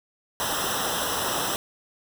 pink noise with comb filter, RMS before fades -27 dBFS, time 0.4-1.56 s, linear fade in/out 0 ms, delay 0.44 ms, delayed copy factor -0.95, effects none

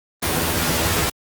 pink noise with comb filter, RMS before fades -20 dBFS, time 0.22-1.1 s, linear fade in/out 10 ms, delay 12 ms, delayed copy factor +0.8, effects high-pass 60 Hz 12 dB/octave + Opus 24 kbps

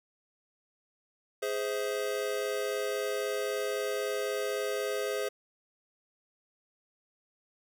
square chord, Ab augmented, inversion none, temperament just, 415.3 / 519.1 / 648.9 Hz, Ab4 / C5 / E5, 0 / -14 / -27 cents, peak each -34 / -35 / -39 dBFS, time 1.42-5.29 s, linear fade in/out 10 ms, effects none

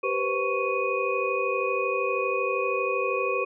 sine tone cluster, 389.5 / 486.3 / 519 / 1112 / 2486 Hz, G4 / B4 / C5 / C#6 / D#7, -11 / -27 / -14 / +5 / -2 cents, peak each -30 dBFS, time 0.03-3.45 s, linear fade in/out 10 ms, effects none

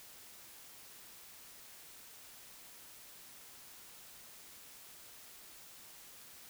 silence, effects white hiss -55 dBFS RMS until 6.49 s

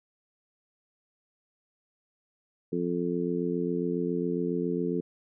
harmonic tone, 87.31 Hz, F2, in tune, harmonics 2 / 3 / 4 / 5, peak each -32 / -32 / -32 / -32 dBFS, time 2.72-5.01 s, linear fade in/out 10 ms, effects none

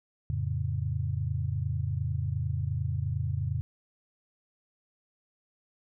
sine chord, F augmented, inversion none, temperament equal, 87.31 / 110 / 138.59 Hz, F2 / A2 / C#3, 0 / 0 / 0 cents, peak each -32 dBFS, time 0.3-3.61 s, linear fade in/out 0 ms, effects none

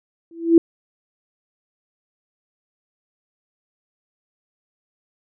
sine tone with exponential growth, 333.2 Hz, E4, 19 cents sharp, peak -4 dBFS, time 0.31-0.58 s, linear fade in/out 2 ms, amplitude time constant 58 ms, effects none

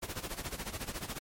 pink noise with tremolo, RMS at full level -37 dBFS, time 0.02-1.19 s, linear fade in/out 10 ms, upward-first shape sine, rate 14 Hz, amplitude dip 80%, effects MP3 64 kbps

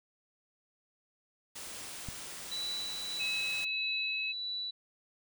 white band-stop noise, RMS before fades -44 dBFS, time 1.55-3.65 s, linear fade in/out 10 ms, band 11000 to 16000 Hz, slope 96 dB/octave
click, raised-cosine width 5 ms, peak -28 dBFS, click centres 2.087 s
sine tone with tremolo, 3951 Hz, B7, in tune, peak -34 dBFS, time 2.51-4.71 s, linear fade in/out 10 ms, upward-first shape sine, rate 1.6 Hz, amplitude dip 35%
sine tone, 2573 Hz, E7, 43 cents flat, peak -33 dBFS, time 3.19-4.33 s, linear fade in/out 20 ms
effects none

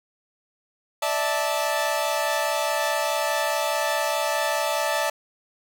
sawtooth chord, D suspended second, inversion none, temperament equal with one note detuned, 587.3 / 652.1 / 880 Hz, D5 / E5 / A5, 0 / -19 / 0 cents, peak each -23 dBFS, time 1.02-5.1 s, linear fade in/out 5 ms, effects none

